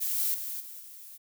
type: noise with level steps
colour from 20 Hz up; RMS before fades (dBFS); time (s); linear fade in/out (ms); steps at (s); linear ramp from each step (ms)
violet; -30 / -28 / -36 / -44 / -47; 0-1.18; 20; 0.18 / 0.34 / 0.6 / 0.8; 5
effects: none